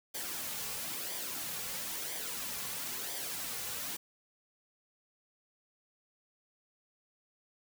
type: noise with flanger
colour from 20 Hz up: white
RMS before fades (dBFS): -39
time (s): 0.14-3.97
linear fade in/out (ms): 10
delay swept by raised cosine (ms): 0.73 to 3.23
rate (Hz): 1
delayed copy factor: -0.55
effects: none